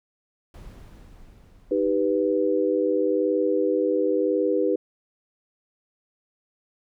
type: noise with exponential decay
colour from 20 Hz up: brown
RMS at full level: -40 dBFS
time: 0.54-4.18 s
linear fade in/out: 2 ms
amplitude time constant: 790 ms
type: chord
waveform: sine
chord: Eb augmented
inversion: none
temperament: equal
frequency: 311.1 / 392 / 493.9 Hz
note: Eb4 / G4 / B4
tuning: 0 / 0 / 0 cents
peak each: -25 / -24 / -23 dBFS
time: 1.71-4.76 s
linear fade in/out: 5 ms
effects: none